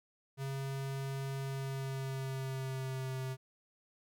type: tone with pitch glide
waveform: square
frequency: 136 to 131.06 Hz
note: C#3 to C3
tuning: -33 to +3 cents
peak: -37 dBFS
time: 0.37-3.37 s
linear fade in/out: 50 ms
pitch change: -64 cents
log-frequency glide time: 1.4-3.18 s
effects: none